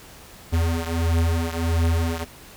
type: beating tone pair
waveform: square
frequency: 82.5 / 84 Hz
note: E2 / E2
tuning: +2 / +33 cents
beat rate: 1.5 Hz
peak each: -22 / -25 dBFS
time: 0.52-2.25 s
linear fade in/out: 20 ms
effects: pink hiss -45 dBFS RMS until 2.56 s